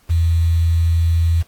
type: tone with quantisation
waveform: sine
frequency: 83.3 Hz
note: E2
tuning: 19 cents sharp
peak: -12 dBFS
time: 0.09-1.43 s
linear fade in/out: 20 ms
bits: 6
effects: pink hiss -55 dBFS RMS until 1.47 s + AAC 64 kbps